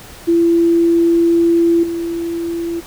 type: tone with level steps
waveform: sine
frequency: 337.4 Hz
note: E4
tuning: 40 cents sharp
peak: -9 / -18 dBFS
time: 0.27-2.81 s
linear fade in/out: 20 ms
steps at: 1.83 s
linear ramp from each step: 5 ms
effects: pink hiss -37 dBFS RMS until 2.86 s